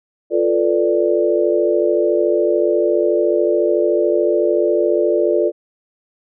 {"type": "chord", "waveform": "sine", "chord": "B half-diminished seventh", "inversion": "second", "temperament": "equal", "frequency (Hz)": [349.2, 440, 493.9, 587.3], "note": ["F4", "A4", "B4", "D5"], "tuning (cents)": [0, 0, 0, 0], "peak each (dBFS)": [-17, -18, -22, -18], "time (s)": [0.3, 5.52], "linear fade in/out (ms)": 50, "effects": []}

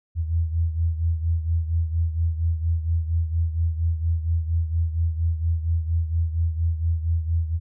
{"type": "beating tone pair", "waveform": "sine", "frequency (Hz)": [81.8, 86.1], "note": ["E2", "F2"], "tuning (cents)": [-13, -24], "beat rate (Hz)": 4.3, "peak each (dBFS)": [-21, -27], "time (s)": [0.15, 7.6], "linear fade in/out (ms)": 50, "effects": []}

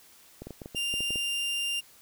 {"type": "clicks", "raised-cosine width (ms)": 2, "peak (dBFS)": -26, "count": 10, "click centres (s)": [0.42, 0.47, 0.507, 0.618, 0.659, 0.748, 0.94, 1.006, 1.106, 1.158]}
{"type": "tone", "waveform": "40% pulse", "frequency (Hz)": 2794, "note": "F7", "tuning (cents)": 0, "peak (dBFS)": -27, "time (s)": [0.75, 1.81], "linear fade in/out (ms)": 20}
{"effects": ["white hiss -56 dBFS RMS until 2.01 s"]}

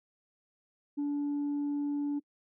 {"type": "tone", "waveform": "sine", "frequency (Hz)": 288.7, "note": "D4", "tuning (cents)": -30, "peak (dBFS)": -27, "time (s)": [0.97, 2.2], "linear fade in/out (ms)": 20, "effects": ["noise-tail reverb RT60 0.1 s tail -25 dB re dry", "tanh soft clip ceiling -28 dBFS"]}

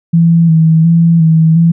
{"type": "tone with vibrato", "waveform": "sine", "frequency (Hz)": 164, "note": "E3", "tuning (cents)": -9, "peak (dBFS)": -4, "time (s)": [0.13, 1.72], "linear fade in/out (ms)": 10, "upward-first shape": "square", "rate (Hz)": 1.4, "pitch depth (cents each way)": 33, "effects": []}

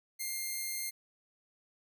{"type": "tone", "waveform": "5% pulse", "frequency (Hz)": 2112, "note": "C7", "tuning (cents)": 16, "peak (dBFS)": -25, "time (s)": [0.19, 0.91], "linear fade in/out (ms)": 20, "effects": []}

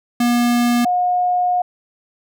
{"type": "tone pair in turn", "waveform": ["square", "sine"], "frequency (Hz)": [240.2, 719.8], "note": ["B3", "F#5"], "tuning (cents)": [-48, -48], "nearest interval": "octave + perfect fifth", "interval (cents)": 1900, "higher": "second", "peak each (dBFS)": -14, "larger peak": "neither", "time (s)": [[0.2, 0.85], [0.85, 1.62]], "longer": "second", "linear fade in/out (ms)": 5, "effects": []}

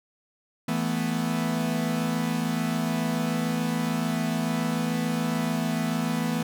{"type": "chord", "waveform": "45% pulse", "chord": "E suspended fourth", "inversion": "none", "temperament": "equal", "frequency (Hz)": [164.81, 220, 246.9], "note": ["E3", "A3", "B3"], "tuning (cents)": [0, 0, 0], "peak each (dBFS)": -29, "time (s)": [0.68, 6.43], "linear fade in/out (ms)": 5, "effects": []}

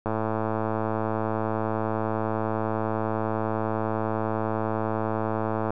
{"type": "click train", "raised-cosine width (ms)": 1, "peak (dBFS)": -13, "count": 622, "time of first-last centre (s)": [0.06, 5.705], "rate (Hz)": 110, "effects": []}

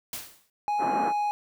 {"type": "noise with exponential decay", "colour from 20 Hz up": "white", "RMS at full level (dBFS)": -32, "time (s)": [0.13, 0.5], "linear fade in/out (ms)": 2, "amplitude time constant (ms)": 79}
{"type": "tone", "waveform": "triangle", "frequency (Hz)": 830.6, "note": "G#5", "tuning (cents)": 0, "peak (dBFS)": -22, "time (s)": [0.68, 1.31], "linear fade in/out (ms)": 0}
{"type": "band-pass noise", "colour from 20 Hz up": "pink", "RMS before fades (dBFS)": -31, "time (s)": [0.78, 1.13], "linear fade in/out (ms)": 50, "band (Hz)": [220, 1400], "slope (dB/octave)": 24}
{"effects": []}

